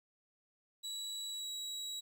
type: tone with pitch glide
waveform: 30% pulse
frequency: 3912 to 3883 Hz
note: B7 to B7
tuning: -17 to -30 cents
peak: -37 dBFS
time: 0.83-2.01 s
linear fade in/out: 20 ms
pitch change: -13 cents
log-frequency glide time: 1.28-1.49 s
effects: 12-bit